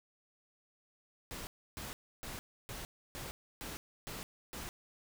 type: noise bursts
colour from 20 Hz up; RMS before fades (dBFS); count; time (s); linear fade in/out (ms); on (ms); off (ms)
pink; -44; 8; 1.31-4.69; 0; 160; 300
effects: none